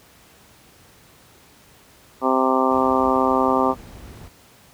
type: harmonic tone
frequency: 130.81 Hz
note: C3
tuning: in tune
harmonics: 2 / 3 / 4 / 5 / 6 / 7 / 8 / 9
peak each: -22 / -24 / -24 / -26 / -25 / -24 / -26 / -23 dBFS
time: 2.21-3.75 s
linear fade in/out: 50 ms
type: noise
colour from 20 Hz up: brown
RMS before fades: -36 dBFS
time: 2.71-4.28 s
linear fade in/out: 5 ms
effects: pink hiss -51 dBFS RMS until 4.73 s + high-pass 60 Hz 12 dB/octave